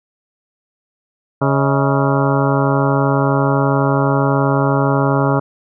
harmonic tone with a mistuned harmonic, 138.59 Hz, C#3, in tune, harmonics 1 / 2 / 3 / 4 / 5 / 6 / 7 / 8 / 9 / 10, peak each -16 / -19 / -21 / -22 / -23 / -24 / -24 / -25 / -26 / -26 dBFS, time 1.41-5.4 s, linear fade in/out 10 ms, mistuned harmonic 5, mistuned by -120 cents, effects none

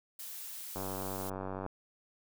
blue noise, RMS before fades -44 dBFS, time 0.19-1.3 s, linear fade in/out 5 ms
click train, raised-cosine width 1 ms, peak -25 dBFS, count 87, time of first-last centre 0.76-1.663 s, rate 95.2 Hz
effects none

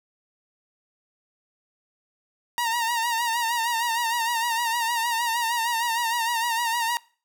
sawtooth tone with vibrato, 932.3 Hz, A#5, in tune, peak -19 dBFS, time 2.58-6.97 s, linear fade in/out 0 ms, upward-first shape sine, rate 6.5 Hz, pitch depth 62 cents each way, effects noise-tail reverb RT60 0.4 s tail -22 dB re dry

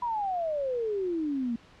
sine exponential sweep, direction down, 987.8 to 226.6 Hz, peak -27 dBFS, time 0.02-1.56 s, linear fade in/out 5 ms, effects pink hiss -55 dBFS RMS until 1.8 s + low-pass 4000 Hz 12 dB/octave

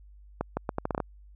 accelerating click train, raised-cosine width 1 ms, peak -14 dBFS, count 9, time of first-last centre 0.41-1.002 s, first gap 160 ms, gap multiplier 0.76, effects added 50 Hz sine -49 dBFS peak until 1.35 s

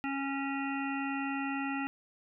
harmonic tone, 275.1 Hz, C#4, 13 cents flat, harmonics 1 / 3 / 5 / 7 / 9 / 10, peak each -34 / -39 / -41 / -42 / -44 / -44 dBFS, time 0.04-1.87 s, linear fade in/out 0 ms, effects none

